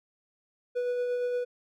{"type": "tone with tremolo", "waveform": "triangle", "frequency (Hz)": 491, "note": "B4", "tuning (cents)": -10, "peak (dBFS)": -24, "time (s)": [0.75, 1.45], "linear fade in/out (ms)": 20, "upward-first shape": "sine", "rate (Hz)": 8.6, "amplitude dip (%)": 25, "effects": []}